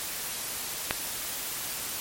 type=click; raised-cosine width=0.3 ms; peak=-8 dBFS; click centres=0.909 s; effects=white hiss -34 dBFS RMS until 2 s + MP3 64 kbps